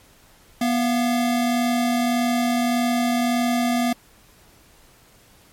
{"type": "tone pair together", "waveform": "square", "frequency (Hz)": [243.3, 688.2], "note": ["B3", "F5"], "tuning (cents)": [-26, -26], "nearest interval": "octave + tritone", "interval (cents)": 1800, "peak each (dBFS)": [-20, -26], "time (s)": [0.61, 3.93], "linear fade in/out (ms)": 5, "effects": ["pink hiss -53 dBFS RMS until 5.52 s", "MP3 64 kbps"]}